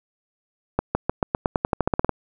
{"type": "accelerating click train", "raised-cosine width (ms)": 1, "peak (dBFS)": -5, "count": 15, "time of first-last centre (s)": [0.79, 2.093], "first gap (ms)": 160, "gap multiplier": 0.91, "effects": []}